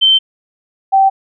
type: tone pair in turn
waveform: sine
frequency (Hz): 3103 / 775.8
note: G7 / G5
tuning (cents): -18 / -18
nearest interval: 2 octaves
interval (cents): 2400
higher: first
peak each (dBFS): -6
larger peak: neither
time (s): 0.01-0.19 / 0.92-1.1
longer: neither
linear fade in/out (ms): 20
effects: none

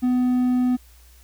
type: tone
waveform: triangle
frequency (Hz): 250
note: B3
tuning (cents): +21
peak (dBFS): -15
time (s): 0.02-0.77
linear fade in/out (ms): 20
effects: added 60 Hz sine -48 dBFS peak until 1.23 s + white hiss -55 dBFS RMS until 1.23 s

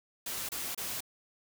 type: noise bursts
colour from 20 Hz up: white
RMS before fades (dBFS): -37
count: 3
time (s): 0.26-1.006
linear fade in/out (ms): 5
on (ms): 230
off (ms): 28
effects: none

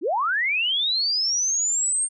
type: linear sweep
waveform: sine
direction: up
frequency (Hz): 261.6 to 8730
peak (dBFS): -20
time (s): 0.01-2.09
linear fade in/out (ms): 50
effects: none

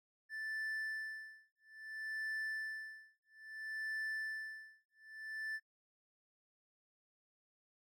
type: tone with tremolo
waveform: triangle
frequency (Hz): 1760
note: A6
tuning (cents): 0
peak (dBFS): -36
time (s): 0.29-5.6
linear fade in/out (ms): 50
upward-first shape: sine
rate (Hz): 0.6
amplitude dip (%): 100
effects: noise-tail reverb RT60 0.1 s tail -21 dB re dry

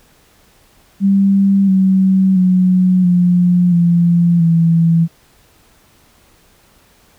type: tone with pitch steps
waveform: sine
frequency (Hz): 196.4 / 189.93 / 183.67 / 177.62 / 171.77 / 166.11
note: G3 / F#3 / F#3 / F3 / F3 / E3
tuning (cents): +4 / +46 / -12 / +30 / -28 / +14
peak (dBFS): -8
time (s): 1-5.08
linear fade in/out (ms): 50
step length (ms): 680
effects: pink hiss -51 dBFS RMS until 7.18 s

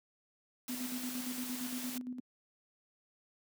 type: noise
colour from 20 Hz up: white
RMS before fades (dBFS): -43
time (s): 0.68-1.98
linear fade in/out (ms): 2
type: tone with tremolo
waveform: sine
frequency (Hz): 250.2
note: B3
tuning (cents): +23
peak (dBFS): -36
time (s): 0.69-2.2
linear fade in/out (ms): 5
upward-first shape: square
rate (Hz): 8.7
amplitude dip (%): 55
effects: high-pass 150 Hz 12 dB/octave

